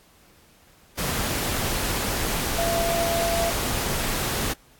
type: tone in noise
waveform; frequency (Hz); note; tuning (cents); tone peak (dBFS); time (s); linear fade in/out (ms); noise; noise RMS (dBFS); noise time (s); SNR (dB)
sine; 676; E5; +43; -23; 2.57-3.51; 20; pink; -26; 0.97-4.54; 0
effects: pink hiss -56 dBFS RMS until 4.79 s + AAC 64 kbps